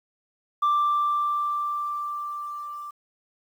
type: tone with level ramp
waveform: sine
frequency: 1177 Hz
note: D6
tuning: 3 cents sharp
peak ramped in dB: -16 to -34 dBFS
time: 0.62-2.91 s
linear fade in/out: 10 ms
effects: tanh soft clip ceiling -17 dBFS + 9-bit